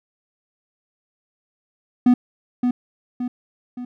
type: tone with echo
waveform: triangle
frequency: 246.9 Hz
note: B3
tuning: in tune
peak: -8 dBFS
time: 2.06-2.14 s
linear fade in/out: 5 ms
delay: 570 ms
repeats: 3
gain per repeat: -6 dB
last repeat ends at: 3.85 s
effects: none

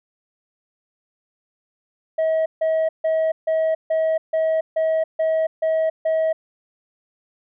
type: tone bursts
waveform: sine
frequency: 640 Hz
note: D#5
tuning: 49 cents sharp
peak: -14 dBFS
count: 10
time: 2.18-6.33 s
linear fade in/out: 10 ms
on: 280 ms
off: 150 ms
effects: tanh soft clip ceiling -16 dBFS

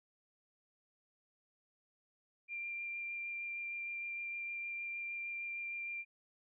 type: tone with vibrato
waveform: sine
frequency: 2380 Hz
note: D7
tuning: 22 cents sharp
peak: -39 dBFS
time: 2.48-6.05 s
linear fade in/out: 50 ms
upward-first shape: sine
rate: 6.5 Hz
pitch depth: 9 cents each way
effects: none

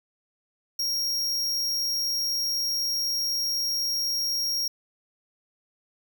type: tone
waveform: 45% pulse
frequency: 5588 Hz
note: F8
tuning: in tune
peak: -25 dBFS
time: 0.79-4.68 s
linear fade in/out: 5 ms
effects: none

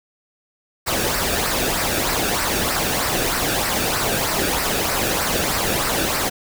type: noise with flanger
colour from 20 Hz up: pink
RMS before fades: -21 dBFS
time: 0.86-6.3 s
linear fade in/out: 20 ms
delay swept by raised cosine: 0.29 to 1 ms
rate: 3.2 Hz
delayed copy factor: -0.55
effects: none

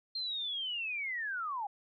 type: linear sweep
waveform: sine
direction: down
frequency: 4207 to 782 Hz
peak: -34 dBFS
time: 0.15-1.67 s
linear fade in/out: 5 ms
effects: none

